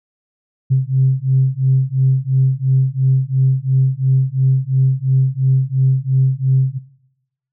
sine beating tone pair, 130.81 / 133.71 Hz, C3 / C3, 0 / +38 cents, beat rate 2.9 Hz, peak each -14 dBFS, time 0.7-6.79 s, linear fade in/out 20 ms, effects noise-tail reverb RT60 0.9 s tail -20 dB re dry + tanh soft clip ceiling -4 dBFS

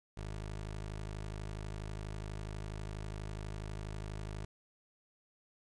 20% pulse tone, 52.2 Hz, G#1, 10 cents sharp, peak -35 dBFS, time 0.17-4.45 s, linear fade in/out 5 ms, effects resampled to 22050 Hz + 11-bit

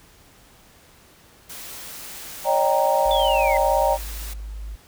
white noise, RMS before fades -37 dBFS, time 1.49-4.34 s, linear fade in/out 10 ms
sine chord, Eb dominant seventh, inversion third, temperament equal with one note detuned, 554.4 / 612.3 / 784 / 932.3 Hz, Db5 / Eb5 / G5 / Bb5, 0 / -28 / 0 / 0 cents, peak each -22 dBFS, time 2.44-3.98 s, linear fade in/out 50 ms
sine tone, 51.91 Hz, G#1, in tune, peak -30 dBFS, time 3.05-4.76 s, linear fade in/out 10 ms
sine linear sweep, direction down, 3520 to 2010 Hz, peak -25 dBFS, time 3.11-3.57 s, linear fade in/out 0 ms
effects pink hiss -52 dBFS RMS until 4.87 s

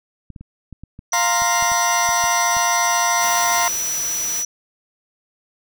clicks, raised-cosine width 5 ms, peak -24 dBFS, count 12, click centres 0.303 / 0.362 / 0.41 / 0.727 / 0.836 / 0.991 / 1.42 / 1.625 / 1.718 / 2.09 / 2.24 / 2.568 s
sine tone, 5900 Hz, F#8, 6 cents flat, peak -21 dBFS, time 1.12-4.45 s, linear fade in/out 2 ms
30% pulse chord, F suspended fourth, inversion none, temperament equal, 698.5 / 932.3 / 1046.5 Hz, F5 / Bb5 / C6, 0 / 0 / 0 cents, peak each -19 dBFS, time 1.13-3.68 s, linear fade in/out 2 ms
white noise, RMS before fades -29 dBFS, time 3.19-4.45 s, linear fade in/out 50 ms
effects none

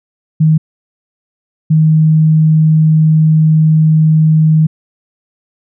sine tone pair in turn, 157 / 157 Hz, D#3 / D#3, +16 / +16 cents, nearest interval unison, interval 0 cents, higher neither, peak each -5 dBFS, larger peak neither, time 0.4-0.58 / 1.7-4.67 s, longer second, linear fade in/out 10 ms, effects none

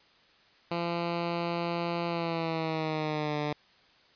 10% pulse tone with pitch glide, 170.9 to 148.78 Hz, F3 to D3, -37 to +23 cents, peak -21 dBFS, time 0.71-3.53 s, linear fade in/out 5 ms, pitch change -240 cents, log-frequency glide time 2.07-3.38 s, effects white hiss -61 dBFS RMS until 4.15 s + resampled to 11025 Hz

